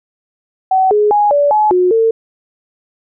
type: tone with pitch steps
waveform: sine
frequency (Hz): 757 / 418.8 / 829 / 577 / 851 / 362.6 / 451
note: F#5 / G#4 / G#5 / D5 / G#5 / F#4 / A4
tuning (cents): +39 / +15 / -3 / -31 / +42 / -35 / +43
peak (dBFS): -8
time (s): 0.71-2.11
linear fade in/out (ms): 5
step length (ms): 200
effects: none